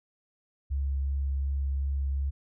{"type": "tone with vibrato", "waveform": "sine", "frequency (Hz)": 68.8, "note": "C#2", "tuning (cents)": -12, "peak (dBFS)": -26, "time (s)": [0.7, 2.31], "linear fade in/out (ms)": 20, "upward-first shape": "triangle", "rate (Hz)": 2.7, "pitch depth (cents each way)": 13, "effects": []}